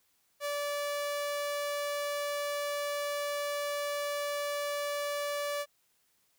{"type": "tone", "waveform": "sawtooth", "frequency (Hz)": 579, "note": "D5", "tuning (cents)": -25, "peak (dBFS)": -28, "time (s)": [0.4, 5.66], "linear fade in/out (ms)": 50, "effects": ["white hiss -72 dBFS RMS until 6.38 s"]}